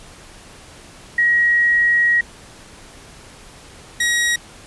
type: tone pair in turn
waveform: sine / sawtooth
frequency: 1900 / 1900 Hz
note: A#6 / A#6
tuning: +33 / +33 cents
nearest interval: unison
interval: 0 cents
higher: neither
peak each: -12 dBFS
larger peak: neither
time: 1.18-2.21 / 4-4.36 s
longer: first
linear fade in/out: 5 ms
effects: pink hiss -42 dBFS RMS until 4.66 s + resampled to 24000 Hz